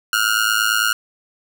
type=tone with amplitude modulation; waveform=sawtooth; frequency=1423 Hz; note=F6; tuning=32 cents sharp; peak=-8 dBFS; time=0.13-0.93 s; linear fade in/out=2 ms; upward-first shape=sine; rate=109 Hz; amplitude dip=90%; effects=none